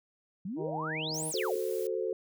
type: exponential two-way sweep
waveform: sine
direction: up then down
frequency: 170.7 to 11000 to 333.8 Hz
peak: -34 dBFS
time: 0.45-1.56 s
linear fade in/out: 5 ms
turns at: 1.29 s
type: harmonic tone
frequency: 156.9 Hz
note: D#3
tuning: 15 cents sharp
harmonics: 1 / 2 / 3 / 4 / 5 / 6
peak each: -39 / -41 / -41 / -44 / -48 / -48 dBFS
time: 0.56-1.33 s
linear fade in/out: 50 ms
type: noise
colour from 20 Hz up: blue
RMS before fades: -47 dBFS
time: 1.14-1.87 s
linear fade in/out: 2 ms
type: chord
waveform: sine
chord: F# diminished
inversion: none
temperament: equal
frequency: 370 / 440 / 523.3 Hz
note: F#4 / A4 / C5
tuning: 0 / 0 / 0 cents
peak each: -34 / -33 / -36 dBFS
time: 1.34-2.13 s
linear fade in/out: 2 ms
effects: none